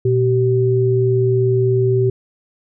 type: tone pair together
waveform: sine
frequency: 120.32 / 384.2 Hz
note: B2 / G4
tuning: -45 / -35 cents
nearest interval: octave + minor sixth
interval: 2010 cents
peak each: -15 dBFS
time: 0.05-2.1 s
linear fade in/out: 5 ms
effects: none